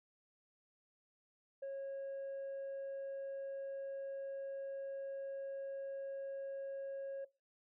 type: tone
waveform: sine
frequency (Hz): 547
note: C#5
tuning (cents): -23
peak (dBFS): -38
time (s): 1.62-7.25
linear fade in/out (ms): 10
effects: noise-tail reverb RT60 0.3 s tail -23 dB re dry + tanh soft clip ceiling -40 dBFS